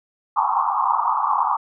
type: band-pass noise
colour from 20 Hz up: white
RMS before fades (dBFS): -20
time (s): 0.36-1.57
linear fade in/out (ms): 10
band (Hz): 790 to 1200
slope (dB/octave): 96
effects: none